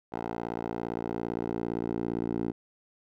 10% pulse tone with band-pass filter sweep, 57.6 Hz, A#1, 20 cents flat, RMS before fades -33 dBFS, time 0.12-2.52 s, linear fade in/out 10 ms, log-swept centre 640 to 330 Hz, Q 1.5, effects none

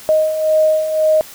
sine beating tone pair, 622.3 / 624.2 Hz, D#5 / D#5, 0 / +5 cents, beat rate 1.9 Hz, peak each -19 / -12 dBFS, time 0.09-1.21 s, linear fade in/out 0 ms, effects white hiss -37 dBFS RMS until 1.34 s

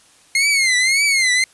sawtooth tone with vibrato, 2131 Hz, C7, 31 cents sharp, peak -10 dBFS, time 0.35-1.44 s, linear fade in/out 2 ms, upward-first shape triangle, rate 1.8 Hz, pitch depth 150 cents each way, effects white hiss -51 dBFS RMS until 1.53 s + resampled to 24000 Hz

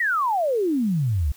sine exponential sweep, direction down, 1975.5 to 65 Hz, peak -19 dBFS, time 0-1.32 s, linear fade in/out 5 ms, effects white hiss -51 dBFS RMS until 1.36 s

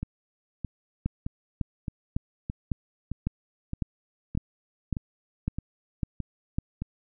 two click trains, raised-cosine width 5 ms, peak -19 / -14 dBFS, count 12 / 11, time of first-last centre 0.03-6.82 / 1.06-6.585 s, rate 1.62 / 1.81 Hz, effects none

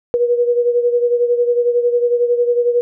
sine beating tone pair, 480 / 491 Hz, B4 / B4, -49 / -10 cents, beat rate 11 Hz, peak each -13 / -19 dBFS, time 0.14-2.81 s, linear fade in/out 0 ms, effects none

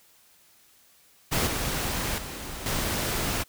pink noise with level steps, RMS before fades -25 / -29 / -37 / -28 dBFS, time 1.31-3.44 s, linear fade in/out 20 ms, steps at 1.47 / 2.18 / 2.66 s, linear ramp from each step 2 ms, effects white hiss -59 dBFS RMS until 3.48 s

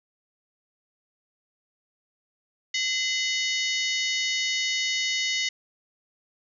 harmonic tone with a mistuned harmonic, 740 Hz, F#5, in tune, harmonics 3 / 4 / 5 / 6 / 7 / 8 / 9, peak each -28 / -30 / -32 / -34 / -35 / -36 / -37 dBFS, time 2.74-5.49 s, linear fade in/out 5 ms, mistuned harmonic 3, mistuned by -140 cents, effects none

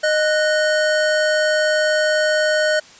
square tone pair together, 615.8 / 1480 Hz, D#5 / F#6, -18 / 0 cents, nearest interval octave + minor third, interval 1518 cents, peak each -17 / -21 dBFS, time 0.03-2.8 s, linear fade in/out 10 ms, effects white hiss -44 dBFS RMS until 2.99 s + resampled to 16000 Hz

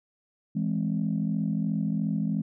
sine chord, E augmented, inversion none, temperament equal, 164.81 / 207.7 / 261.6 Hz, E3 / G#3 / B#3, 0 / 0 / 0 cents, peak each -28 / -27 / -32 dBFS, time 0.55-2.42 s, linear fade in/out 10 ms, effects tanh soft clip ceiling -17 dBFS

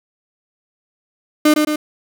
35% pulse tone with echo, 302.9 Hz, D#4, 46 cents flat, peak -7 dBFS, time 1.45-1.54 s, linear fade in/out 5 ms, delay 110 ms, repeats 2, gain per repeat -4 dB, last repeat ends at 1.76 s, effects none

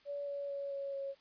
sine tone with pitch steps, 571 / 565.7 / 560.5 / 555.4 / 550.3 Hz, D5 / C#5 / C#5 / C#5 / C#5, -49 / +35 / +19 / +3 / -13 cents, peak -37 dBFS, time 0.05-1.15 s, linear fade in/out 50 ms, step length 220 ms, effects white hiss -66 dBFS RMS until 1.2 s + resampled to 11025 Hz

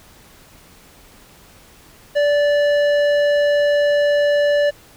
sine tone with tanh clipping, 582 Hz, D5, 16 cents flat, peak -15 dBFS, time 2.15-4.71 s, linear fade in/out 20 ms, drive 13 dB, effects pink hiss -47 dBFS RMS until 4.96 s

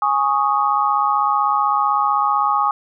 sine chord, Ab suspended fourth, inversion none, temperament equal, 830.6 / 1108.7 / 1244.5 Hz, Ab5 / Db6 / Eb6, 0 / 0 / 0 cents, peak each -19 dBFS, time 0.02-2.71 s, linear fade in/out 2 ms, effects none

